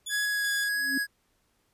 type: tone with tremolo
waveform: 20% pulse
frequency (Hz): 3443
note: A7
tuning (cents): -38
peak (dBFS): -28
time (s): 0.06-0.69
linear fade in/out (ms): 10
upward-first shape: square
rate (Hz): 2.6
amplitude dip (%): 55
type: tone with vibrato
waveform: square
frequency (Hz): 1661.2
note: G#6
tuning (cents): 0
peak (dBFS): -27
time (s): 0.09-1.07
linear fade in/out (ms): 50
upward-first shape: sine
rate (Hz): 1.6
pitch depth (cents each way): 12
type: tone with exponential growth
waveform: sine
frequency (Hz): 270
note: C#4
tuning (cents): -45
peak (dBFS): -26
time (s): 0.73-0.98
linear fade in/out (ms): 5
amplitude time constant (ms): 54
effects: pink hiss -71 dBFS RMS until 1.73 s + resampled to 32000 Hz